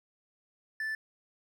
triangle tone, 1757 Hz, A6, 3 cents flat, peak -30 dBFS, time 0.8-0.95 s, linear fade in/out 2 ms, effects none

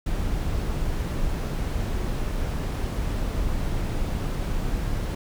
brown noise, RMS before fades -26 dBFS, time 0.06-5.15 s, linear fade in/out 5 ms, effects none

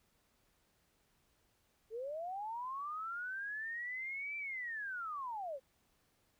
sine linear two-way sweep, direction up then down, 423.9 to 2349 to 504 Hz, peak -39 dBFS, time 1.9-5.6 s, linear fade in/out 50 ms, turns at 4.37 s, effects pink hiss -75 dBFS RMS until 6.39 s

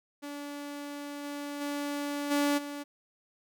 sawtooth tone with level steps, 288.1 Hz, D4, 33 cents flat, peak -34 / -32 / -28 / -21 / -33 dBFS, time 0.22-2.84 s, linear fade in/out 20 ms, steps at 1.23 / 1.6 / 2.3 / 2.57 s, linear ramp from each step 20 ms, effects none

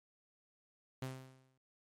sawtooth tone with exponential decay, 130.81 Hz, C3, in tune, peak -34 dBFS, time 1.02-1.58 s, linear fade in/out 5 ms, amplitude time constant 120 ms, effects MP3 64 kbps

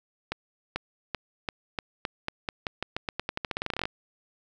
accelerating click train, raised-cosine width 0.3 ms, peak -13 dBFS, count 27, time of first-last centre 0.32-3.855 s, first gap 440 ms, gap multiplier 0.88, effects none

